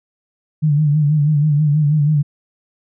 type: tone with vibrato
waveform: sine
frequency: 149.4 Hz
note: D3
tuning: 30 cents sharp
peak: -11 dBFS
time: 0.62-2.23 s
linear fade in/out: 20 ms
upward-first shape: sine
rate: 6.2 Hz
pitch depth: 68 cents each way
effects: none